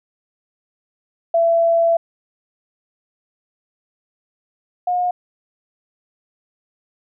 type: tone pair in turn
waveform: sine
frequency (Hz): 670 / 718.1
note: E5 / F5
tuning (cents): +28 / +48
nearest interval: minor second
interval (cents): 120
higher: second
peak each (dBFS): -12 / -16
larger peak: first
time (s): 1.34-1.97 / 4.87-5.11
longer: first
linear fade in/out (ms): 5
effects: none